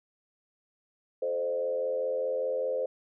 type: tone with frequency modulation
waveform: sine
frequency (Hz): 521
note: C5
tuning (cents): -7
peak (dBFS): -27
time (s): 1.22-2.86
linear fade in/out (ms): 5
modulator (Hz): 85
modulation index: 0.82
effects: none